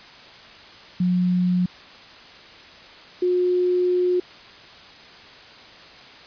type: tone pair in turn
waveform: sine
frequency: 180 / 360 Hz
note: F#3 / F#4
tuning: -47 / -47 cents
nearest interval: octave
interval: 1200 cents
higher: second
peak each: -17 dBFS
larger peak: neither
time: 1-1.66 / 3.22-4.2 s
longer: second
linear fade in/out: 5 ms
effects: white hiss -44 dBFS RMS until 6.26 s + resampled to 11025 Hz